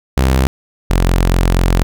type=tone pair in turn; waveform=sawtooth; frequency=65.41 / 44.12 Hz; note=C2 / F1; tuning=0 / +18 cents; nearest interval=perfect fifth; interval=682 cents; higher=first; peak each=-6 dBFS; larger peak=neither; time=0.17-0.47 / 0.9-1.83 s; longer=second; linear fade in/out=0 ms; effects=none